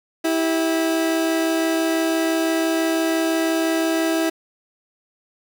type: tone pair together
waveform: 30% pulse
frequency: 326.1 / 392 Hz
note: E4 / G4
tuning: -19 / 0 cents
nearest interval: minor third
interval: 319 cents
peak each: -16 / -25 dBFS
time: 0.24-4.3 s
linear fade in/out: 10 ms
effects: 8-bit